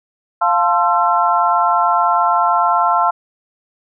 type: chord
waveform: sine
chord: F major seventh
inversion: none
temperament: equal with one note detuned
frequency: 698.5 / 880 / 1046.5 / 1345.4 Hz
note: F5 / A5 / C6 / E6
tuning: 0 / 0 / 0 / +35 cents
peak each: -17 dBFS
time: 0.41-3.11 s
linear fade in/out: 10 ms
effects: none